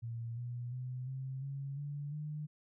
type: tone with pitch steps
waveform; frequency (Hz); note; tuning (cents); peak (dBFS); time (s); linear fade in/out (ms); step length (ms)
sine; 116.2 / 121.34 / 126.72 / 132.33 / 138.19 / 144.3 / 150.69; A#2 / B2 / B2 / C3 / C#3 / D3 / D3; -5 / -30 / +45 / +20 / -5 / -30 / +45; -38; 0.02-2.47; 20; 350
effects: none